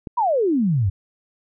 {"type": "click", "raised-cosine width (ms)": 3, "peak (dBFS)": -17, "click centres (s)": 0.072}
{"type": "exponential sweep", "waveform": "sine", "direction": "down", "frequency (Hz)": [1014, 87.31], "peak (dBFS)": -16, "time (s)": [0.17, 0.9], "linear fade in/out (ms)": 10}
{"effects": []}